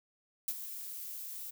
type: noise with ADSR envelope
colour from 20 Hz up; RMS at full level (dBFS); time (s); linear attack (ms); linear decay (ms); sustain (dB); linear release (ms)
violet; -32; 0.48-1.51; 3; 48; -11; 13
effects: none

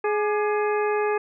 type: harmonic tone with a mistuned harmonic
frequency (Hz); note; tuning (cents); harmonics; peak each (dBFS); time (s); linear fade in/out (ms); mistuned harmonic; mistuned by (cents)
419.6; G#4; +18; 1 / 2 / 3 / 4 / 5 / 6; -22 / -28 / -31 / -33 / -38 / -36; 0.04-1.18; 5; 3; -83
effects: none

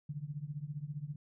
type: tone with tremolo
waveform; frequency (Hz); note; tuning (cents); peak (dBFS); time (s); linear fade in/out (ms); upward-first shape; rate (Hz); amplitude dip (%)
sine; 146.83; D3; 0; -34; 0.09-1.16; 5; triangle; 15; 95
effects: none

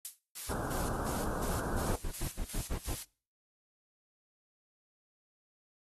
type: noise with exponential decay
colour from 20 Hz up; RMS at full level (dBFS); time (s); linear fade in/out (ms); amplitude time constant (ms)
violet; -31; 0.05-0.19; 0; 30
type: noise with tremolo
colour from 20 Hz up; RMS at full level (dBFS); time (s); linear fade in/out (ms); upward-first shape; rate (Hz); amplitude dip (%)
blue; -40; 0.35-3.05; 20; square; 2.8; 65
type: low-pass noise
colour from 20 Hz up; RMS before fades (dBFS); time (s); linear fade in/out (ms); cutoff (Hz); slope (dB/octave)
pink; -36; 0.49-1.96; 5; 1600; 96
type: noise bursts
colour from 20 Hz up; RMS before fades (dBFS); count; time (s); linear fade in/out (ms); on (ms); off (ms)
brown; -35; 7; 1.87-2.95; 10; 78; 89
effects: noise-tail reverb RT60 0.4 s tail -23 dB re dry + AAC 32 kbps

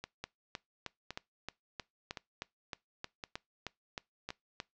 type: two click trains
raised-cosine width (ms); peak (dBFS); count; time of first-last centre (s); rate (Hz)
0.2; -21 / -23; 15 / 5; 0.24-4.601 / 0.04-4.304; 3.21 / 0.938
effects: noise-tail reverb RT60 0.2 s tail -23 dB re dry + low-pass 6000 Hz 12 dB/octave

